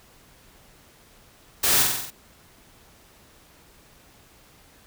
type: noise with echo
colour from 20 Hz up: white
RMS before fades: -21 dBFS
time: 1.63-1.83 s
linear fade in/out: 10 ms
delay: 46 ms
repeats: 6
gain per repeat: -3 dB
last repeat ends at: 2.106 s
effects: pink hiss -54 dBFS RMS until 4.86 s